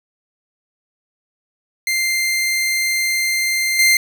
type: tone with level steps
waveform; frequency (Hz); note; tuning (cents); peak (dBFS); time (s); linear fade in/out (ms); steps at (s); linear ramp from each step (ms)
sawtooth; 2093; C7; 0; -13 / -7; 1.87-3.97; 2; 3.79; 2
effects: none